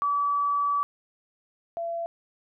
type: tone pair in turn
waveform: sine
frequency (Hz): 1148 / 675.9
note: D6 / E5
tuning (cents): -40 / +43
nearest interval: major sixth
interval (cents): 917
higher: first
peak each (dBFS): -22 / -28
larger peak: first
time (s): 0.02-0.83 / 1.77-2.06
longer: first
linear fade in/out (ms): 0
effects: none